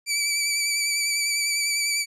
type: tone with vibrato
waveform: 15% pulse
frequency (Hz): 2309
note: D7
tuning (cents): -30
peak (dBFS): -15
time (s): 0.06-2.06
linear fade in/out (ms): 50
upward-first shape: sine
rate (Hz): 10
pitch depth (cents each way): 27
effects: low-pass 12000 Hz 12 dB/octave